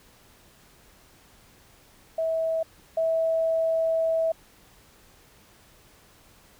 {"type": "tone pair in turn", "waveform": "sine", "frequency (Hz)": [649, 651.3], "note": ["E5", "E5"], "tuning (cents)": [-27, -21], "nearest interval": "unison", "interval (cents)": 6, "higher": "second", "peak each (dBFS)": [-23, -21], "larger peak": "second", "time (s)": [[2.18, 2.63], [2.97, 4.32]], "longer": "second", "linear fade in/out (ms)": 5, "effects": ["pink hiss -56 dBFS RMS until 6.59 s"]}